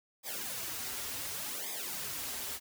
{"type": "noise with flanger", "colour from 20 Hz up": "white", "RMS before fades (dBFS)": -39, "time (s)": [0.23, 2.6], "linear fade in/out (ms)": 50, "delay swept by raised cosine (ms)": [0.69, 6.29], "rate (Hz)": 0.68, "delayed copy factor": -0.9, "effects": []}